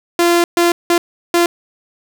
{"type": "tone bursts at uneven times", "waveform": "sawtooth", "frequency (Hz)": 344.5, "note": "F4", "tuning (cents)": -24, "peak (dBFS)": -6, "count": 4, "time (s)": [[0.19, 0.44], [0.57, 0.72], [0.9, 0.98], [1.34, 1.46]], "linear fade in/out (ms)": 2, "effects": []}